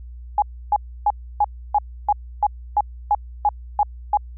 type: tone bursts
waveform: sine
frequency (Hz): 830.6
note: G#5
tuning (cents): 0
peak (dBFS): -13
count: 12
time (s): 0.38-4.172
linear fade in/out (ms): 2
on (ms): 41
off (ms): 300
effects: added 60 Hz sine -34 dBFS peak until 4.37 s